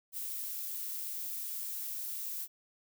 violet noise, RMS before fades -39 dBFS, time 0.12-2.48 s, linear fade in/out 50 ms, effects none

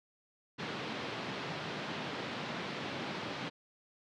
pink band-pass noise, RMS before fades -40 dBFS, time 0.58-3.5 s, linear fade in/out 20 ms, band 140 to 4200 Hz, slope 24 dB/octave, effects none

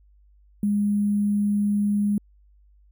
sine tone with sample-and-hold, 205.1 Hz, G#3, 21 cents flat, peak -19 dBFS, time 0.63-2.18 s, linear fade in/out 2 ms, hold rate 11025 Hz, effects added 50 Hz sine -53 dBFS peak until 2.91 s

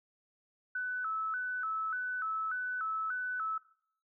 sine tone with vibrato, 1396.9 Hz, F6, in tune, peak -32 dBFS, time 0.75-3.58 s, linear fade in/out 5 ms, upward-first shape square, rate 1.7 Hz, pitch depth 120 cents each way, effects noise-tail reverb RT60 0.6 s tail -18 dB re dry

